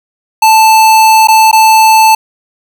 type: tone with dropouts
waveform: square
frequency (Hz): 880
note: A5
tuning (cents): 0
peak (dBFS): -3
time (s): 0.42-2.15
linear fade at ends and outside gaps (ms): 5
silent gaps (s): 1.273-1.284 / 1.514-1.528
effects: none